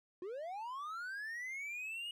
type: linear sweep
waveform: triangle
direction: up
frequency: 342.5 to 2909 Hz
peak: -39 dBFS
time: 0.22-2.11 s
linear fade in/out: 2 ms
effects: none